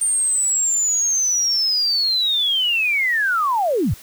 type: linear sweep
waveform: sine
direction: down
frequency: 8870 to 63.7 Hz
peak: -16 dBFS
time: 0.01-3.94 s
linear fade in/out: 5 ms
effects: white hiss -43 dBFS RMS until 4.02 s